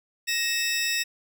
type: tone pair together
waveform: 20% pulse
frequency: 1873.5 / 2624 Hz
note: A#6 / E7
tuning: +8 / -9 cents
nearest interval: tritone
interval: 583 cents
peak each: -22 dBFS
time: 0.27-1.04 s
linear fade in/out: 20 ms
effects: none